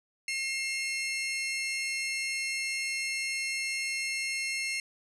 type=tone pair together; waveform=sawtooth; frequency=2142 / 2699 Hz; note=C7 / E7; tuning=+40 / +40 cents; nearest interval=major third; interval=400 cents; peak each=-28 / -33 dBFS; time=0.28-4.8 s; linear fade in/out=2 ms; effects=resampled to 24000 Hz